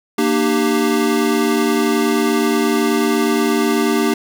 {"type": "chord", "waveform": "square", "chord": "G minor", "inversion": "first", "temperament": "equal with one note detuned", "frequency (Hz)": [233.1, 301.4, 392], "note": ["Bb3", "D4", "G4"], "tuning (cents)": [0, 45, 0], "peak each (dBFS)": -19, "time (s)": [0.18, 4.14], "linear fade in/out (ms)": 5, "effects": []}